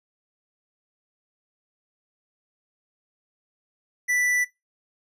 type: tone with hard clipping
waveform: triangle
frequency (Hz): 1975.5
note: B6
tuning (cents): 0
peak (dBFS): -22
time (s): 4.08-4.45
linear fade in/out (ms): 20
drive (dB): 17
effects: noise-tail reverb RT60 0.2 s tail -19 dB re dry + resampled to 32000 Hz